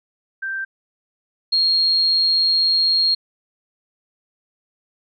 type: tone pair in turn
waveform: sine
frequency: 1568 / 4256 Hz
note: G6 / C8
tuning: 0 / +29 cents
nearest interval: octave + perfect fourth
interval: 1729 cents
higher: second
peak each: -23 / -14 dBFS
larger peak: second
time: 0.42-0.65 / 1.52-3.15 s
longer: second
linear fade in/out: 10 ms
effects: none